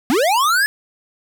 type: linear sweep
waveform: square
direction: up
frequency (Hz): 224.1 to 1739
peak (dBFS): -14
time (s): 0.1-0.66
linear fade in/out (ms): 0
effects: none